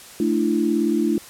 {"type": "tone cluster", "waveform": "sine", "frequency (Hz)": [220, 297.5, 336.3], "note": ["A3", "D4", "E4"], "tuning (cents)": [0, 22, 35], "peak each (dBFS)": [-22, -22, -21], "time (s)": [0.2, 1.18], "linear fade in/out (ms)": 2, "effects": ["white hiss -42 dBFS RMS until 1.29 s", "low-pass 12000 Hz 12 dB/octave"]}